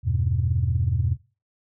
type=chord; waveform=sine; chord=E minor; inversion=none; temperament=just; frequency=82.41 / 98.89 / 123.61 Hz; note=E2 / G2 / B2; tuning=0 / +16 / +2 cents; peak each=-24 dBFS; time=0.03-1.17 s; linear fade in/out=50 ms; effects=noise-tail reverb RT60 0.3 s tail -19 dB re dry + tanh soft clip ceiling -11 dBFS